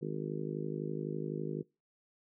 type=harmonic tone; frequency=51.91 Hz; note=G#1; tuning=in tune; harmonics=3 / 4 / 5 / 6 / 7 / 8 / 9; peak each=-39 / -44 / -44 / -46 / -41 / -43 / -46 dBFS; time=0.01-1.63 s; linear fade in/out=20 ms; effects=noise-tail reverb RT60 0.3 s tail -26 dB re dry